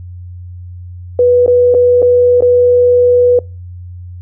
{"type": "tone with dropouts", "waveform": "sine", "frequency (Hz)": 490.9, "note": "B4", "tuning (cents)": -10, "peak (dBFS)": -5, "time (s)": [1.19, 3.39], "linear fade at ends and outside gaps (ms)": 2, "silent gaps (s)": [[1.463, 1.478], [1.742, 1.747], [2.02, 2.026], [2.407, 2.422]], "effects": ["noise-tail reverb RT60 0.3 s tail -25 dB re dry", "added 89 Hz sine -26 dBFS peak until 4.21 s"]}